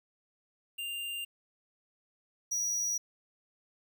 square tone pair in turn, 2794 / 5795 Hz, F7 / F#8, 0 / -37 cents, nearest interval octave + minor second, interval 1263 cents, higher second, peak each -36 / -30 dBFS, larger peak second, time 0.78-1.25 / 2.51-2.98 s, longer neither, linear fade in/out 10 ms, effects 11-bit

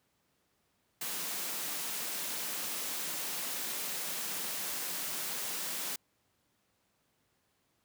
white high-pass noise, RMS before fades -37 dBFS, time 1.01-5.96 s, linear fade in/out 5 ms, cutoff 140 Hz, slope 96 dB/octave, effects pink hiss -75 dBFS RMS until 7.84 s + high-pass 80 Hz 12 dB/octave

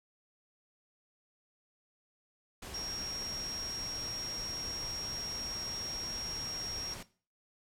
sine tone in noise, 5588 Hz, F8, in tune, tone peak -37 dBFS, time 2.74-6.94 s, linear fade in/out 5 ms, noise pink, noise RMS -45 dBFS, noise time 2.62-7.03 s, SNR +5 dB, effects noise-tail reverb RT60 0.4 s tail -18 dB re dry + low-pass 12000 Hz 12 dB/octave

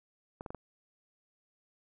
clicks, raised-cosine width 1 ms, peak -27 dBFS, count 4, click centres 0.409 / 0.462 / 0.505 / 0.547 s, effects none

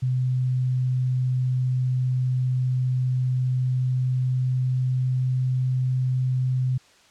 sine tone with pitch glide, 127.5 to 128.31 Hz, C3 to C3, -44 to -33 cents, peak -20 dBFS, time 0.02-6.78 s, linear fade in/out 10 ms, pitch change +11 cents, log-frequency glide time 3.4-5.61 s, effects white hiss -55 dBFS RMS until 7.1 s + low-pass 6000 Hz 12 dB/octave

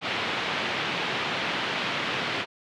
white band-pass noise, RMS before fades -29 dBFS, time 0.01-2.46 s, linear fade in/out 50 ms, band 110 to 3300 Hz, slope 24 dB/octave, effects none

